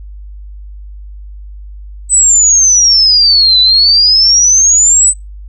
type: exponential two-way sweep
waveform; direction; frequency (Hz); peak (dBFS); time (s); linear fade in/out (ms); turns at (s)
sine; down then up; 8140 to 3958 to 8140; -4; 2.09-5.14; 50; 3.6
effects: noise-tail reverb RT60 0.2 s tail -26 dB re dry + added 50 Hz sine -26 dBFS peak until 5.48 s